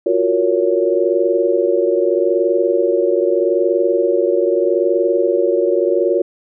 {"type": "chord", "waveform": "sine", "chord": "Gb major seventh", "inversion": "third", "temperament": "equal with one note detuned", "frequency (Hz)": [349.2, 370, 466.2, 560.5], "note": ["F4", "Gb4", "Bb4", "Db5"], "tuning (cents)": [0, 0, 0, 19], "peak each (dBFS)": -18, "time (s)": [0.06, 6.22], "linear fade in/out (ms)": 5, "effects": []}